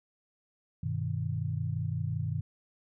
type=chord; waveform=sine; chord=G augmented; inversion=none; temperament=equal; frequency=98 / 123.47 / 155.56 Hz; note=G2 / B2 / D#3; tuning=0 / 0 / 0 cents; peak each=-34 dBFS; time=0.83-2.41 s; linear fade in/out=5 ms; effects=none